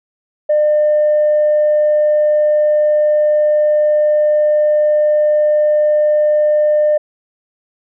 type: tone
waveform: sine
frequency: 602 Hz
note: D5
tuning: 43 cents sharp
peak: -8 dBFS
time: 0.49-6.98 s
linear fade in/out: 10 ms
effects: tanh soft clip ceiling -6 dBFS